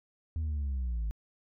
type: linear sweep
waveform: sine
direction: down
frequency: 81.6 to 51.91 Hz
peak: -27 dBFS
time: 0.36-1.11 s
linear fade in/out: 0 ms
effects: tanh soft clip ceiling -29 dBFS